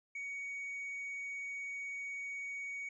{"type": "tone with tanh clipping", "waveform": "sine", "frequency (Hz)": 2242, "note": "C#7", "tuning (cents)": 19, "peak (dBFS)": -40, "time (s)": [0.15, 2.89], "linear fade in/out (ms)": 5, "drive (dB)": 2, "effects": ["resampled to 22050 Hz"]}